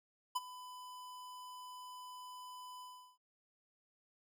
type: tone with ADSR envelope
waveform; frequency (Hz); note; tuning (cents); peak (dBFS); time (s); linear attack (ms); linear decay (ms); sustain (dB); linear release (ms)
square; 1001; B5; +23; -32; 0.35-3.18; 12; 30; -17; 370
effects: none